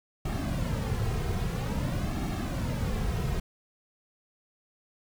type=noise with flanger; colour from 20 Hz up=brown; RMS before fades=-30 dBFS; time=0.25-3.4 s; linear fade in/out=5 ms; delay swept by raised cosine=2 to 3.5 ms; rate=0.5 Hz; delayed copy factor=-0.65; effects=none